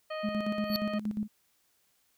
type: harmonic tone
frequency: 622.3 Hz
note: D#5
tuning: in tune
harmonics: 1 / 2 / 3 / 4 / 5 / 7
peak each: -35 / -41 / -45 / -47 / -49 / -52 dBFS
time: 0.1-0.99 s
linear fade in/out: 10 ms
type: tone with tremolo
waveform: sine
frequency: 211.5 Hz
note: G#3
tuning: 32 cents sharp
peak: -28 dBFS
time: 0.23-1.28 s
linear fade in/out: 20 ms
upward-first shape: square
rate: 8.5 Hz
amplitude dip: 70%
type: tone with exponential growth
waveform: square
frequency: 4434 Hz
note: C#8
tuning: in tune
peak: -26 dBFS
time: 0.64-0.76 s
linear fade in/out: 0 ms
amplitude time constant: 25 ms
effects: white hiss -71 dBFS RMS until 2.17 s